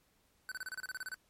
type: tone bursts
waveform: square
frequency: 1518 Hz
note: F#6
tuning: 44 cents sharp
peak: -39 dBFS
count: 12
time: 0.49-1.143 s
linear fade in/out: 0 ms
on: 26 ms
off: 31 ms
effects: pink hiss -72 dBFS RMS until 1.29 s + MP3 64 kbps